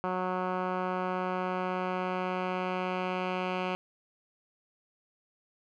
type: tone with low-pass filter sweep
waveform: 10% pulse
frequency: 183.6 Hz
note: F#3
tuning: 13 cents flat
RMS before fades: -32 dBFS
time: 0.04-3.75 s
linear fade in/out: 0 ms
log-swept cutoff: 1400 to 2500 Hz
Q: 1.8
effects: none